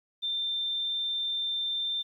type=tone; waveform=sine; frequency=3579 Hz; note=A7; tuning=29 cents sharp; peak=-28 dBFS; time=0.22-2.03 s; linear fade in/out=20 ms; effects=11-bit